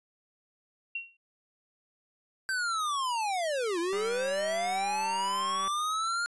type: tone with exponential decay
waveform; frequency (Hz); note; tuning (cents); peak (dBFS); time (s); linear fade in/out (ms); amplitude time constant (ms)
sine; 2740; F7; -34; -29; 0.95-1.17; 5; 47
type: linear two-way sweep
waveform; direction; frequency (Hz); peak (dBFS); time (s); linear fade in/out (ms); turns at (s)
square; down then up; 1568 to 329.6 to 1423; -29; 2.49-6.26; 0; 3.79
type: click train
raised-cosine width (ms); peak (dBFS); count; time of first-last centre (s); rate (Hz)
0.5; -27; 340; 3.93-5.677; 194
effects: resampled to 24000 Hz